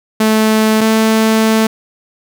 sawtooth tone pair in turn, 218.1 / 220.8 Hz, A3 / A3, -15 / +6 cents, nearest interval unison, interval 21 cents, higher second, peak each -5 dBFS, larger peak neither, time 0.2-0.81 / 0.81-1.67 s, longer second, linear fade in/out 5 ms, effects none

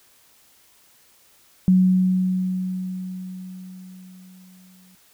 sine tone with exponential decay, 185 Hz, F#3, in tune, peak -11 dBFS, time 1.68-4.95 s, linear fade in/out 0 ms, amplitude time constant 710 ms, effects white hiss -56 dBFS RMS until 5.13 s

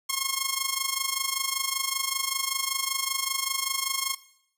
5% pulse tone with amplitude modulation, 1078 Hz, C#6, 49 cents flat, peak -11 dBFS, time 0.09-4.15 s, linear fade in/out 10 ms, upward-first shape sine, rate 25.2 Hz, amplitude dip 75%, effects noise-tail reverb RT60 0.7 s tail -17 dB re dry

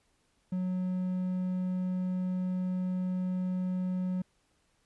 triangle tone, 183.5 Hz, F#3, 14 cents flat, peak -27 dBFS, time 0.52-4.22 s, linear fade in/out 5 ms, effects pink hiss -72 dBFS RMS until 4.85 s + resampled to 24000 Hz

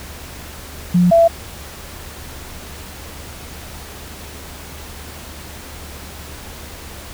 sine tone pair in turn, 177.4 / 669.8 Hz, F3 / E5, +27 / +27 cents, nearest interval octave + major seventh, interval 2300 cents, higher second, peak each -9 / -7 dBFS, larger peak second, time 0.94-1.11 / 1.11-1.28 s, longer neither, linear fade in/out 10 ms, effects added 74 Hz sine -37 dBFS peak until 7.13 s + pink hiss -35 dBFS RMS until 7.13 s

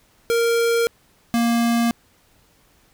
square tone pair in turn, 465.1 / 234 Hz, A#4 / A#3, -4 / +7 cents, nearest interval octave, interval 1189 cents, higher first, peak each -17 / -17 dBFS, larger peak neither, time 0.3-0.87 / 1.34-1.91 s, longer neither, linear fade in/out 0 ms, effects pink hiss -58 dBFS RMS until 2.93 s

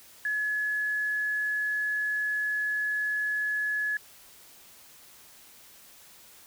sine tone, 1700 Hz, G#6, 40 cents sharp, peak -26 dBFS, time 0.25-3.97 s, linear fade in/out 2 ms, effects white hiss -53 dBFS RMS until 6.46 s

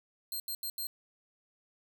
5% pulse tone bursts at uneven times, 4186 Hz, C8, in tune, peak -28 dBFS, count 4, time 0.32-0.4 / 0.48-0.55 / 0.63-0.7 / 0.78-0.87 s, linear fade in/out 2 ms, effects none

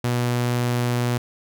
sawtooth tone, 121.6 Hz, B2, 26 cents flat, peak -16 dBFS, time 0.04-1.18 s, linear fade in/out 5 ms, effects none

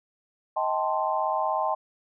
sine chord, A half-diminished seventh, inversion second, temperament equal with one note detuned, 631.7 / 784 / 880 / 1046.5 Hz, Eb5 / G5 / A5 / C6, +26 / 0 / 0 / 0 cents, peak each -29 dBFS, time 0.56-1.75 s, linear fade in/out 10 ms, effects none

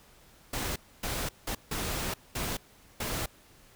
pink noise bursts at uneven times, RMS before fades -33 dBFS, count 6, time 0.53-0.76 / 1.03-1.29 / 1.47-1.55 / 1.71-2.14 / 2.35-2.57 / 3-3.26 s, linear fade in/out 5 ms, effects pink hiss -58 dBFS RMS until 3.75 s

